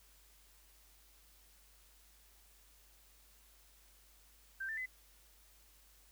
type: tone with pitch steps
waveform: sine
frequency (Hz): 1568 / 1780.5 / 2022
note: G6 / A6 / B6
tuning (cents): 0 / +20 / +40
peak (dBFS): -38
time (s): 4.6-4.861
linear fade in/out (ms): 10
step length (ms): 87
effects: added 50 Hz sine -66 dBFS peak until 6.11 s + white hiss -66 dBFS RMS until 6.11 s